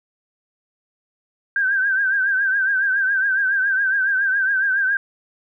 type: tone with vibrato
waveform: sine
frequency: 1573 Hz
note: G6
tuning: 6 cents sharp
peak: -16 dBFS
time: 1.56-4.97 s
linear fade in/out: 2 ms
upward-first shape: triangle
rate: 7.2 Hz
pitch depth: 86 cents each way
effects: none